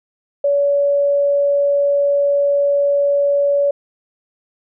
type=tone; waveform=sine; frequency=568 Hz; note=C#5; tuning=42 cents sharp; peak=-12 dBFS; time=0.44-3.71 s; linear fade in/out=5 ms; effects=none